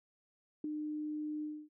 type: tone with ADSR envelope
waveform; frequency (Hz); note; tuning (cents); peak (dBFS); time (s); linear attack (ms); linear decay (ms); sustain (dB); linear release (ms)
sine; 302.8; D#4; -47; -31; 0.64-1.69; 4; 5; -5; 260
effects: none